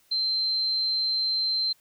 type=tone; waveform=sine; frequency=4119 Hz; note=C8; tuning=28 cents flat; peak=-23 dBFS; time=0.11-1.73 s; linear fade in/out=10 ms; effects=white hiss -63 dBFS RMS until 1.8 s